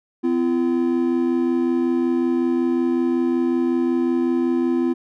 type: tone pair together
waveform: triangle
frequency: 255 / 340.4 Hz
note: C4 / F4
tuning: -44 / -44 cents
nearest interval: perfect fourth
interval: 500 cents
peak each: -18 dBFS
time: 0.23-4.94 s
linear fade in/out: 20 ms
effects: none